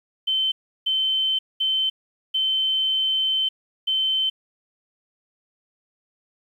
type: tone bursts at uneven times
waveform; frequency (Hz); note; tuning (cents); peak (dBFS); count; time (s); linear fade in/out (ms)
sine; 3081; G7; -31; -19; 5; 0.27-0.52 / 0.86-1.39 / 1.6-1.9 / 2.34-3.49 / 3.87-4.3; 10
effects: 9-bit